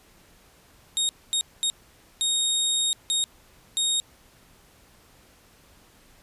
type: tone bursts at uneven times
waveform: 25% pulse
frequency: 3729 Hz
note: A#7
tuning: in tune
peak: -18 dBFS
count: 6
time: 0.97-1.09 / 1.33-1.41 / 1.63-1.7 / 2.21-2.93 / 3.1-3.24 / 3.77-4 s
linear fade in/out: 0 ms
effects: pink hiss -56 dBFS RMS until 6.22 s + resampled to 32000 Hz